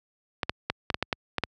clicks, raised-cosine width 0.3 ms, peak -9 dBFS, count 9, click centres 0.432 / 0.495 / 0.7 / 0.902 / 0.944 / 1.026 / 1.128 / 1.383 / 1.437 s, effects high-pass 60 Hz 12 dB/octave

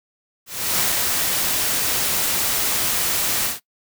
white noise with ADSR envelope, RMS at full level -19 dBFS, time 0.46-3.6 s, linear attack 330 ms, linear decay 150 ms, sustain -2 dB, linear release 150 ms, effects noise-tail reverb RT60 0.1 s tail -20 dB re dry

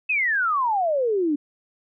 sine exponential sweep, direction down, 2626 to 281.3 Hz, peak -19 dBFS, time 0.09-1.36 s, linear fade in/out 10 ms, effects none

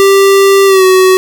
square tone with pitch glide, 392.7 to 374.3 Hz, G4 to F#4, +3 to +20 cents, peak -4 dBFS, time 0-1.17 s, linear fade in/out 0 ms, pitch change -83 cents, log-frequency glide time 0.66-0.84 s, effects none

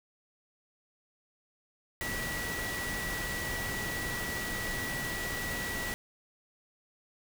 sine tone in noise, 1941 Hz, B6, 31 cents flat, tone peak -36 dBFS, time 2.01-5.94 s, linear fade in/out 0 ms, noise pink, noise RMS -37 dBFS, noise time 2.01-5.94 s, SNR -2 dB, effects none

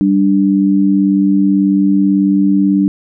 sine tone pair together, 195.5 / 293.7 Hz, G3 / D4, -4 / 0 cents, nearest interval perfect fifth, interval 704 cents, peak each -11 dBFS, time 0.01-2.88 s, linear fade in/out 0 ms, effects none

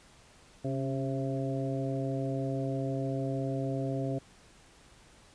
harmonic tone with a mistuned harmonic, 133.8 Hz, C3, 39 cents sharp, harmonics 1 / 2 / 3 / 4 / 5, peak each -33 / -35 / -39 / -39 / -39 dBFS, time 0.64-4.19 s, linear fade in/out 10 ms, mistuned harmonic 2, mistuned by +41 cents, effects pink hiss -58 dBFS RMS until 5.34 s + resampled to 22050 Hz

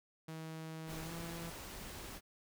sawtooth tone with pitch glide, 160 to 167.66 Hz, D#3 to E3, +49 to +30 cents, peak -40 dBFS, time 0.28-1.5 s, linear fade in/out 5 ms, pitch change +81 cents, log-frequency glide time 1.03-1.13 s
pink noise, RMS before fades -48 dBFS, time 0.86-2.21 s, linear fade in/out 50 ms
effects none

